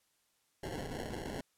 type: noise with sample-and-hold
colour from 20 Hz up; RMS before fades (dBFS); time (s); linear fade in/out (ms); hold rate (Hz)
blue; -41; 0.63-1.41; 5; 1225
effects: white hiss -75 dBFS RMS until 1.57 s + low-pass 12000 Hz 12 dB/octave